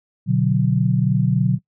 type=chord; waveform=sine; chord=B minor; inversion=none; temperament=equal; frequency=123.47 / 146.83 / 185 Hz; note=B2 / D3 / F#3; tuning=0 / 0 / 0 cents; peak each=-19 dBFS; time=0.26-1.59 s; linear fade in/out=50 ms; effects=noise-tail reverb RT60 0.1 s tail -21 dB re dry